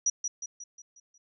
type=tone with echo; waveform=sine; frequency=5820 Hz; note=F#8; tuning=29 cents flat; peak=-22 dBFS; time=0.06-0.1 s; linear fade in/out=5 ms; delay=180 ms; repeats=6; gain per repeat=-6 dB; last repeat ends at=1.18 s; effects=none